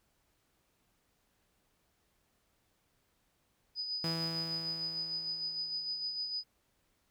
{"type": "tone with tremolo", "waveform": "sine", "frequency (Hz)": 4978, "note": "D#8", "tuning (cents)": 0, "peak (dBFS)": -33, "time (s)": [3.75, 6.44], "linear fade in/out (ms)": 50, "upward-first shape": "sine", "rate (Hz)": 6.6, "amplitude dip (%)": 45}
{"type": "tone with exponential decay", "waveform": "sawtooth", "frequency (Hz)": 164.81, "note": "E3", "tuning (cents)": 0, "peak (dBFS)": -30, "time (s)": [4.04, 6.34], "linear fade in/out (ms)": 2, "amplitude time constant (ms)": 500}
{"effects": ["pink hiss -75 dBFS RMS until 7.1 s"]}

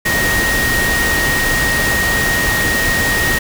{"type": "tone in noise", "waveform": "sine", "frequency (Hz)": 1871, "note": "A#6", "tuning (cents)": 6, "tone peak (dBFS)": -15, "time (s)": [0.05, 3.39], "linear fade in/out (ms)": 10, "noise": "pink", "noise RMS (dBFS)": -18, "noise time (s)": [0.05, 3.39], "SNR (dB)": 0, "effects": []}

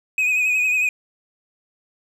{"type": "tone with vibrato", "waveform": "triangle", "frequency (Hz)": 2505, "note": "D#7", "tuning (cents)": 11, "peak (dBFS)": -15, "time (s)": [0.18, 0.89], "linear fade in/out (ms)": 2, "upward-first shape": "triangle", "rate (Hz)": 11, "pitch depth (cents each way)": 50, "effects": []}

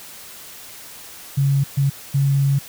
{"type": "tone bursts at uneven times", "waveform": "sine", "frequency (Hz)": 138.59, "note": "C#3", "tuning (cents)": 0, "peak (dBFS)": -14, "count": 3, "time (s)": [[1.37, 1.64], [1.77, 1.9], [2.14, 2.59]], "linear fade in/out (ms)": 10, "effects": ["white hiss -39 dBFS RMS until 2.68 s"]}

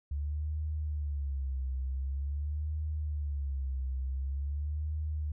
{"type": "tone with vibrato", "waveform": "sine", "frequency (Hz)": 70.8, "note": "C#2", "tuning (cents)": 37, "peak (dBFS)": -31, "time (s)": [0.11, 5.32], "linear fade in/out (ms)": 5, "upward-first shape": "sine", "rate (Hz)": 0.46, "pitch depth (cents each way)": 140, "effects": []}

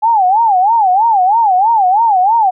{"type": "tone with vibrato", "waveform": "sine", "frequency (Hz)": 823, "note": "G#5", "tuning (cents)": -16, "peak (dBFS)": -7, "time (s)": [0.02, 2.51], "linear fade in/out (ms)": 20, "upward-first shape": "sine", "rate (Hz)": 3.1, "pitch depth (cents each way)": 220, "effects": []}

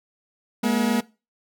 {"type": "tone pair together", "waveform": "40% pulse", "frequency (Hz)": [211.2, 239.3], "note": ["G#3", "A#3"], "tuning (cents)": [29, 46], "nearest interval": "major second", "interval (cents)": 217, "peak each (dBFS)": [-22, -21], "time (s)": [0.63, 1.01], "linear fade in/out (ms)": 10, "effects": ["noise-tail reverb RT60 0.3 s tail -21 dB re dry"]}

